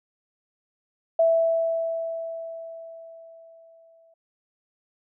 sine tone with exponential decay, 659.3 Hz, E5, in tune, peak -15 dBFS, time 1.19-4.14 s, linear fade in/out 5 ms, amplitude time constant 640 ms, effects none

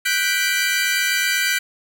sawtooth chord, G major seventh, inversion third, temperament equal, 1480 / 1568 / 1975.5 / 2349 Hz, F#6 / G6 / B6 / D7, 0 / 0 / 0 / 0 cents, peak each -20 dBFS, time 0.05-1.59 s, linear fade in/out 10 ms, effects none

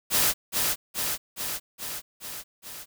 white noise with echo, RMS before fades -22 dBFS, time 0.1-0.34 s, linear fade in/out 50 ms, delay 420 ms, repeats 6, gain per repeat -3 dB, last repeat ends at 2.86 s, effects none

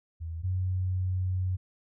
sine tone pair in turn, 82.2 / 92.38 Hz, E2 / F#2, -4 / -2 cents, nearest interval major second, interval 202 cents, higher second, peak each -33 / -26 dBFS, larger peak second, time 0.2-0.43 / 0.43-1.57 s, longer second, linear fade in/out 20 ms, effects none

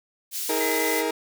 white high-pass noise, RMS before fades -30 dBFS, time 0.31-1.04 s, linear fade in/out 50 ms, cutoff 3500 Hz, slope 12 dB/octave
30% pulse chord, D# suspended fourth, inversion none, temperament equal with one note detuned, 319.1 / 415.3 / 466.2 Hz, D#4 / G#4 / A#4, +44 / 0 / 0 cents, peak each -26 / -27 / -24 dBFS, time 0.49-1.11 s, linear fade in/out 5 ms
triangle tone, 2028 Hz, B6, 45 cents sharp, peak -27 dBFS, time 0.6-1.02 s, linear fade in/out 10 ms
effects none

